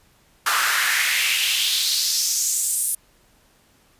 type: noise with high-pass filter sweep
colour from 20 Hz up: pink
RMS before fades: -21 dBFS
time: 0.46-2.95 s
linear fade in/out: 5 ms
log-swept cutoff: 1200 to 10000 Hz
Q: 3
effects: pink hiss -58 dBFS RMS until 3.99 s + resampled to 32000 Hz